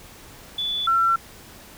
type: tone pair in turn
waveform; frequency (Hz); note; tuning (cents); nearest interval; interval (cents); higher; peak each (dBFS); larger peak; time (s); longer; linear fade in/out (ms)
sine; 3460 / 1351.9; A7 / E6; -30 / +43; octave + major third; 1627; first; -23 / -16; second; 0.58-0.87 / 0.87-1.16; neither; 5
effects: pink hiss -45 dBFS RMS until 1.77 s